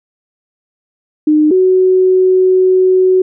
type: tone pair in turn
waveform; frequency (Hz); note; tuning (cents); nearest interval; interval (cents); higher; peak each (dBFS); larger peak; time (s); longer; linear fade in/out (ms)
sine; 304.6 / 372.2; D#4 / F#4; -37 / +10; minor third; 347; second; -6; neither; 1.27-1.51 / 1.51-3.22; second; 5
effects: none